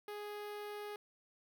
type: tone with notch filter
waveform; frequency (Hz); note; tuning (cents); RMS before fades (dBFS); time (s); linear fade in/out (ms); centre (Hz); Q
sawtooth; 415.3; G#4; 0; -45; 0.08-0.96; 2; 7200; 0.91
effects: none